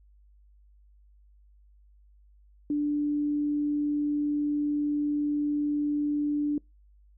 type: tone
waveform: sine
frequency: 293.7 Hz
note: D4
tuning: in tune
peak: -24 dBFS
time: 2.7-6.58 s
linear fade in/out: 2 ms
effects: noise-tail reverb RT60 0.2 s tail -26 dB re dry + added 50 Hz sine -55 dBFS peak until 7.17 s